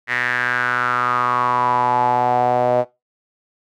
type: tone with band-pass filter sweep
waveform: sawtooth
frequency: 123.47 Hz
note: B2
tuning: in tune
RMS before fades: -18 dBFS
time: 0.07-2.85 s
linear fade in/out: 50 ms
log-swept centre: 1900 to 620 Hz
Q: 6.3
effects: noise-tail reverb RT60 0.2 s tail -18 dB re dry